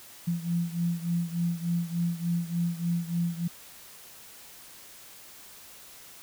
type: beating tone pair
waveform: sine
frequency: 170 / 173.4 Hz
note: F3 / F3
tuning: -46 / -12 cents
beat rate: 3.4 Hz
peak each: -28 / -31 dBFS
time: 0.27-3.48 s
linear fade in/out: 10 ms
effects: white hiss -49 dBFS RMS until 6.22 s